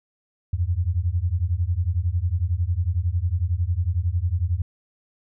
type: beating tone pair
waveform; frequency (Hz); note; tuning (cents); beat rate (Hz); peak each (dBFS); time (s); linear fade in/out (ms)
sine; 82.41 / 93.41; E2 / F#2; 0 / +17; 11; -23; 0.53-4.62; 5
effects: none

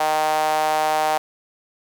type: tone with high-pass filter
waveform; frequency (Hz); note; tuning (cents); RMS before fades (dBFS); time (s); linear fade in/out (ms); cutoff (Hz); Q
sawtooth; 154.8; D#3; -9; -20; 0-1.18; 5; 740; 4.9
effects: none

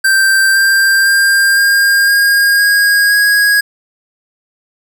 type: tone with pitch steps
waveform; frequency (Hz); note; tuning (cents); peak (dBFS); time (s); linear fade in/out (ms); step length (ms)
square; 1568 / 1581.6 / 1595.4 / 1609.3 / 1623.3 / 1637.4 / 1651.7; G6 / G6 / G6 / G6 / G#6 / G#6 / G#6; 0 / +15 / +30 / +45 / -40 / -25 / -10; -8; 0.04-3.61; 10; 510
effects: none

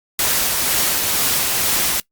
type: noise with tremolo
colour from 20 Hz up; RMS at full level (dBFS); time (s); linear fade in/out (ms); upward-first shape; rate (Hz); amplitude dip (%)
white; -17; 0.19-2; 2; triangle; 2.1; 25
effects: noise-tail reverb RT60 0.1 s tail -23 dB re dry + Opus 48 kbps

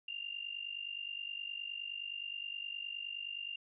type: tone with amplitude modulation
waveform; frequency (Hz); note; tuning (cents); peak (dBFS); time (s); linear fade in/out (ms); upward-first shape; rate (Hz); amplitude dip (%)
sine; 2794; F7; 0; -36; 0.08-3.56; 5; sine; 49.6; 80
effects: none

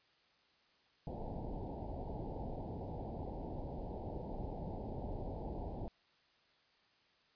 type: low-pass noise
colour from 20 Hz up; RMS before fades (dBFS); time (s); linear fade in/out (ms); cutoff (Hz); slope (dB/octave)
pink; -43; 1.07-5.88; 0; 900; 96
effects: white hiss -71 dBFS RMS until 7.35 s + resampled to 11025 Hz

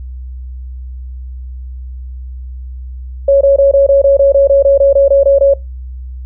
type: tone bursts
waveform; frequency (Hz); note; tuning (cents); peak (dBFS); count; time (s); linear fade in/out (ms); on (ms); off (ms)
sine; 554.4; C#5; 0; -4; 15; 3.28-5.538; 5; 130; 22
effects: noise-tail reverb RT60 0.2 s tail -21 dB re dry + added 63 Hz sine -23 dBFS peak until 6.25 s

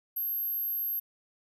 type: tone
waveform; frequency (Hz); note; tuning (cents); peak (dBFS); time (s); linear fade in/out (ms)
sine; 12544; G9; 0; -29; 0.16-1; 10
effects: none

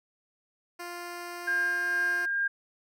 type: tone with pitch glide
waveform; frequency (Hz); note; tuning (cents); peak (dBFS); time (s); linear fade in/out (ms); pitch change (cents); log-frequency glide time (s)
10% pulse; 349.2 to 351.4; F4 to F4; 0 to +11; -29; 0.79-2.26; 10; +11; 1.33-1.83
type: tone with tremolo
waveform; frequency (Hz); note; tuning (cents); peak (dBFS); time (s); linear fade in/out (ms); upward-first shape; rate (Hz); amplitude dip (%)
sine; 1608; G6; +44; -24; 1.47-2.48; 10; sine; 2.2; 30
effects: none

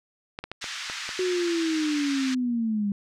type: clicks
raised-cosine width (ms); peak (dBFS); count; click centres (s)
0.3; -17; 6; 0.389 / 0.44 / 0.516 / 0.642 / 0.899 / 1.091
type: band-pass noise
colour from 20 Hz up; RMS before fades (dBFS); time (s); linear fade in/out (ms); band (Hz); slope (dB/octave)
pink; -35; 0.61-2.35; 10; 1400 to 6400; 24
type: linear sweep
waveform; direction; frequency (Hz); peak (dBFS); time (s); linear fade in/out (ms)
sine; down; 371.8 to 198.3; -23; 1.19-2.92; 2
effects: none

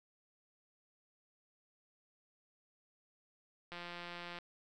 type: click train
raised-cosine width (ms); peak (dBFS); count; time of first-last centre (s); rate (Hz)
0.3; -30; 117; 3.72-4.387; 174
effects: none

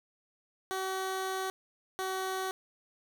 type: tone pair in turn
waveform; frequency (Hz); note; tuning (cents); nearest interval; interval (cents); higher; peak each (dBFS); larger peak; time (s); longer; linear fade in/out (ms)
15% pulse; 379.4 / 378; F#4 / F#4; +43 / +37; unison; 6; first; -26; neither; 0.71-1.5 / 1.99-2.51; first; 0
effects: none

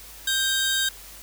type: tone pair together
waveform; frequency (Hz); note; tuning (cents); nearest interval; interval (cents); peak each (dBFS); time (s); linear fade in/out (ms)
sawtooth; 1575 / 3746; G6 / A#7; +8 / +8; octave + minor third; 1500; -21; 0.27-0.89; 5
effects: added 50 Hz sine -49 dBFS peak until 1.22 s + white hiss -44 dBFS RMS until 1.22 s

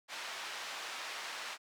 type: band-pass noise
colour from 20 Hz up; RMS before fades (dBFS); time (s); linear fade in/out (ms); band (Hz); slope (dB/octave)
pink; -43; 0.08-1.58; 50; 990 to 5200; 12
effects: none

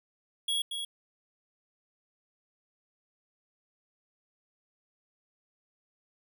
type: tone with echo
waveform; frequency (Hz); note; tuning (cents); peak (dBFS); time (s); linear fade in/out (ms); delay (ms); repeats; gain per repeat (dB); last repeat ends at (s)
square; 3328; G#7; +3; -28; 0.48-0.62; 5; 230; 1; -6; 0.85
effects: none

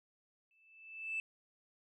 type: tone with exponential growth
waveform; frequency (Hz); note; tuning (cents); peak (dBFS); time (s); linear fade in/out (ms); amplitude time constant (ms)
sine; 2637; E7; 0; -32; 0.51-1.2; 1; 150
effects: tanh soft clip ceiling -31 dBFS

